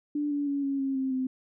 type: tone with pitch steps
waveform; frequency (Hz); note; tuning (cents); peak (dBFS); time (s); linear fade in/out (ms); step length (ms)
sine; 293.7 / 287.7 / 281.7 / 275.9 / 270.3 / 264.7 / 259.2; D4 / D4 / C#4 / C#4 / C#4 / C4 / C4; 0 / -36 / +28 / -8 / -44 / +20 / -16; -26; 0.15-1.27; 5; 160
effects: none